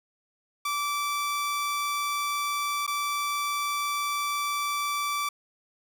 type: tone with dropouts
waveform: sawtooth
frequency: 1162 Hz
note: D6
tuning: 19 cents flat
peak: -23 dBFS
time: 0.65-5.29 s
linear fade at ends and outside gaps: 5 ms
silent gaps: 2.866-2.876 s
effects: none